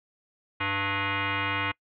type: tone with frequency modulation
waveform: sine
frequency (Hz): 493.9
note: B4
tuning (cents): 0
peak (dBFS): -25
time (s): 0.6-1.72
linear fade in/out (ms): 10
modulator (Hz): 395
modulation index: 6
effects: noise-tail reverb RT60 0.1 s tail -25 dB re dry + MP3 96 kbps